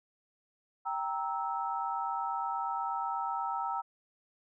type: chord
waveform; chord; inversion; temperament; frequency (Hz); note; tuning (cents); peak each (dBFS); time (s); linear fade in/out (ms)
sine; E diminished; first; equal with one note detuned; 784 / 932.3 / 1307.9; G5 / Bb5 / E6; 0 / 0 / -14; -36 / -35 / -36; 0.85-3.82; 20
effects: none